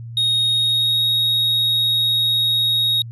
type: tone with pitch glide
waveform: triangle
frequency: 3736 to 3764 Hz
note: A#7 to A#7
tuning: +3 to +16 cents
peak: -14 dBFS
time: 0.17-3.02 s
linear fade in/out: 2 ms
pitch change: +13 cents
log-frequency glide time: 0.51-1.02 s
effects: added 116 Hz sine -30 dBFS peak until 3.11 s